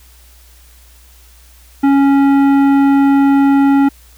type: tone with tanh clipping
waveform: sine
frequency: 277.2 Hz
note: C#4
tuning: in tune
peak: -9 dBFS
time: 1.83-3.89 s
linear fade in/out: 10 ms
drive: 13 dB
effects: added 60 Hz sine -42 dBFS peak until 4.17 s + white hiss -47 dBFS RMS until 4.17 s